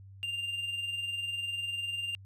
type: tone with tremolo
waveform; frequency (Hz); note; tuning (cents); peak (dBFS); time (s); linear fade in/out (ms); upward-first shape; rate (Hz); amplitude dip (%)
triangle; 2794; F7; 0; -29; 0.23-2.15; 0; sine; 20; 50
effects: added 97 Hz sine -48 dBFS peak until 2.25 s + resampled to 32000 Hz